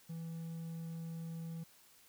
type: tone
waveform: triangle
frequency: 164.81 Hz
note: E3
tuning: in tune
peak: -39 dBFS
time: 0.09-1.64 s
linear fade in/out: 10 ms
effects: white hiss -64 dBFS RMS until 2.08 s